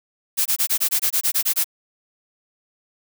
blue noise bursts, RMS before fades -19 dBFS, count 12, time 0.37-1.644 s, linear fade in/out 20 ms, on 86 ms, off 22 ms, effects none

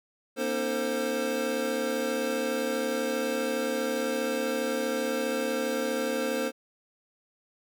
square tone cluster, 239 / 271.4 / 308.5 / 450.8 / 526 Hz, A#3 / C#4 / D#4 / A4 / C5, +43 / -36 / -15 / +42 / +9 cents, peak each -35 / -38 / -38 / -34 / -31 dBFS, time 0.36-6.52 s, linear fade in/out 50 ms, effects none

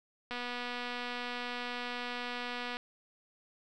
click train, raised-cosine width 0.3 ms, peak -23 dBFS, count 601, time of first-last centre 0.31-2.769 s, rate 244 Hz, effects none

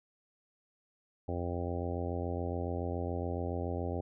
harmonic tone, 87.1 Hz, F2, 4 cents flat, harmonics 1 / 2 / 3 / 4 / 5 / 6 / 7 / 8 / 9, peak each -36 / -44 / -41 / -42 / -42 / -43 / -44 / -48 / -45 dBFS, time 1.28-4.01 s, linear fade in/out 5 ms, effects none

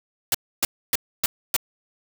white noise bursts, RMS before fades -20 dBFS, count 5, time 0.32-1.565 s, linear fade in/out 2 ms, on 25 ms, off 280 ms, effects none

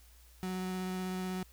35% pulse tone with vibrato, 185 Hz, F#3, in tune, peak -33 dBFS, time 0.43-1.43 s, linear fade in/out 0 ms, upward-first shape sine, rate 16 Hz, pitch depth 9 cents each way, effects added 59 Hz sine -57 dBFS peak until 1.52 s + white hiss -63 dBFS RMS until 1.52 s

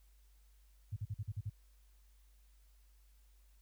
sine tone bursts, 103.83 Hz, G#2, in tune, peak -36 dBFS, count 7, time 0.92-1.499 s, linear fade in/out 10 ms, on 45 ms, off 44 ms, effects added 50 Hz sine -62 dBFS peak until 3.61 s + white hiss -75 dBFS RMS until 3.61 s

